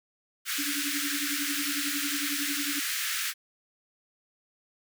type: high-pass noise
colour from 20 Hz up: pink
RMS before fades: -31 dBFS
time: 0.45-3.34 s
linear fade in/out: 50 ms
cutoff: 1400 Hz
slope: 48 dB/octave
type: tone with tremolo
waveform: sine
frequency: 287.9 Hz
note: D4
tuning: 34 cents flat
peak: -30 dBFS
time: 0.58-2.8 s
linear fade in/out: 10 ms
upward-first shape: triangle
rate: 11 Hz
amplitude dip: 95%
effects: none